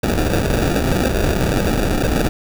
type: noise with sample-and-hold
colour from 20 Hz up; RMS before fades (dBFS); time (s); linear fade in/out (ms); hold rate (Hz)
pink; -17; 0.03-2.29; 5; 1050
effects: none